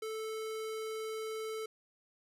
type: tone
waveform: square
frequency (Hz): 438.8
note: A4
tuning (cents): -5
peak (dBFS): -38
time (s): 0.02-1.66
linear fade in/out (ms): 5
effects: resampled to 32000 Hz + 11-bit